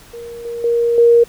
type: tone with level steps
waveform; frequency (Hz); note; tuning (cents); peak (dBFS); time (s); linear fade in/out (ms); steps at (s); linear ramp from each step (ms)
sine; 470; A#4; +14; -28 / -22 / -12 / -6; 0.13-1.24; 10; 0.45 / 0.64 / 0.98; 2
effects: pink hiss -43 dBFS RMS until 1.28 s